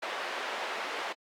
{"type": "band-pass noise", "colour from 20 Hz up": "pink", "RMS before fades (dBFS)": -36, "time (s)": [0.02, 1.13], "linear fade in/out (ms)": 10, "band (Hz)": [580, 2700], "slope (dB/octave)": 12, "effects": ["high-pass 300 Hz 12 dB/octave", "AAC 64 kbps"]}